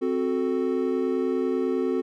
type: chord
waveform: triangle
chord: F# diminished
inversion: second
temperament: equal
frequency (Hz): 261.6 / 370 / 440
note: C4 / F#4 / A4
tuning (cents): 0 / 0 / 0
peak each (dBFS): -25 / -24 / -26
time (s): 0.01-2.02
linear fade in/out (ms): 20
effects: none